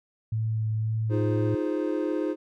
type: tone with vibrato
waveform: sine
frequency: 110 Hz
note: A2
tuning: in tune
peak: -24 dBFS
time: 0.32-1.55 s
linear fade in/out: 5 ms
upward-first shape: sine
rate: 1.9 Hz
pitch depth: 13 cents each way
type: chord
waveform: triangle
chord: F minor seventh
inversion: third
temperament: equal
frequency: 311.1 / 349.2 / 415.3 / 523.3 Hz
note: Eb4 / F4 / Ab4 / C5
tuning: 0 / 0 / 0 / 0 cents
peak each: -26 / -29 / -30 / -31 dBFS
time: 1.09-2.36 s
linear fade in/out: 50 ms
effects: tanh soft clip ceiling -10 dBFS